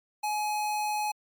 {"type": "tone", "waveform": "square", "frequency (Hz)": 843, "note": "G#5", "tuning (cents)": 26, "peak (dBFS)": -28, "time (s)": [0.23, 1.12], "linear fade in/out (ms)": 10, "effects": ["MP3 96 kbps"]}